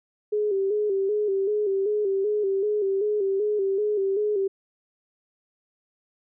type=tone with vibrato; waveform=sine; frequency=404.4 Hz; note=G#4; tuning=46 cents flat; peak=-21 dBFS; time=0.32-4.48 s; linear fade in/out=10 ms; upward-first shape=square; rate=2.6 Hz; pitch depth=67 cents each way; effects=none